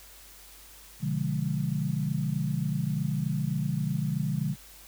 sine chord, B diminished seventh, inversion none, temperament equal, 123.47 / 146.83 / 174.61 / 207.7 Hz, B2 / D3 / F3 / Ab3, 0 / 0 / 0 / 0 cents, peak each -34 / -29 / -32 / -34 dBFS, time 1-4.56 s, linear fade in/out 50 ms, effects added 50 Hz sine -55 dBFS peak until 4.87 s + white hiss -51 dBFS RMS until 4.87 s

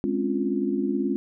sine chord, Db major seventh, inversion second, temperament equal with one note detuned, 207.7 / 261.6 / 280.2 / 349.2 Hz, Ab3 / C4 / Db4 / F4, 0 / 0 / +19 / 0 cents, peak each -28 dBFS, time 0.04-1.16 s, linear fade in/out 0 ms, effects none

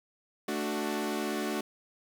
sawtooth chord, D major, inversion second, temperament equal, 220 / 293.7 / 370 Hz, A3 / D4 / F#4, 0 / 0 / 0 cents, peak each -31 dBFS, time 0.48-1.61 s, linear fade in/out 5 ms, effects 9-bit

